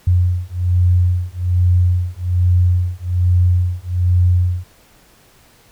sine beating tone pair, 88.8 / 90 Hz, F2 / F#2, +29 / -47 cents, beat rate 1.2 Hz, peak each -15 dBFS, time 0.07-4.64 s, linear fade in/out 5 ms, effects pink hiss -50 dBFS RMS until 5.71 s

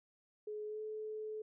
sine tone with pitch glide, 423.6 to 431.3 Hz, G#4 to A4, +34 to -35 cents, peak -40 dBFS, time 0.47-1.42 s, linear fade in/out 5 ms, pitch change +31 cents, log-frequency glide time 0.66-0.81 s, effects none

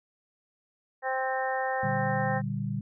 harmonic tone, 261.8 Hz, C4, 1 cent sharp, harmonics 2 / 3 / 4 / 5 / 6 / 7, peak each -32 / -30 / -38 / -42 / -39 / -34 dBFS, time 1.02-2.42 s, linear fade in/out 50 ms
sine chord, G minor, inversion first, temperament just, 117.6 / 147 / 196 Hz, Bb2 / D3 / G3, +16 / +2 / 0 cents, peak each -33 dBFS, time 1.83-2.81 s, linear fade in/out 5 ms
effects none

